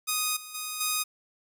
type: tone with level steps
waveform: 5% pulse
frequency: 1244.5 Hz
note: D#6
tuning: in tune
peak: -14 / -29 / -21 / -14 dBFS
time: 0.07-1.04 s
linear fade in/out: 20 ms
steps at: 0.36 / 0.54 / 0.8 s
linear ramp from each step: 10 ms
effects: none